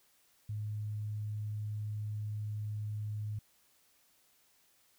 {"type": "tone", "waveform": "sine", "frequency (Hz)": 105.8, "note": "G#2", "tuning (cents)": 33, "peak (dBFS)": -35, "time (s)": [0.49, 3.39], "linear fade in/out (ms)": 5, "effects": ["white hiss -69 dBFS RMS until 4.98 s"]}